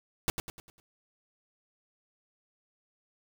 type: noise with echo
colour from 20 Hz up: pink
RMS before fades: -27 dBFS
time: 0.28-0.3 s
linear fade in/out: 0 ms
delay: 100 ms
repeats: 5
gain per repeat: -7 dB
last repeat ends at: 0.8 s
effects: none